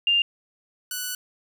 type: tone pair in turn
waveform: sine / 5% pulse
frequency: 2800 / 1483.2 Hz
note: F7 / F#6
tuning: +4 / +4 cents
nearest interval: major seventh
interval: 1100 cents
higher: first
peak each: -17 dBFS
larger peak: neither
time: 0.07-0.22 / 0.91-1.15 s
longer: second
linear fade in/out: 2 ms
effects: 9-bit